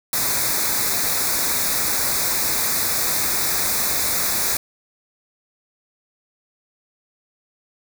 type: band-stop noise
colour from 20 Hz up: white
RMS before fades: -21 dBFS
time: 0.13-4.57 s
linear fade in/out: 2 ms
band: 2500 to 3600 Hz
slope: 96 dB/octave
effects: none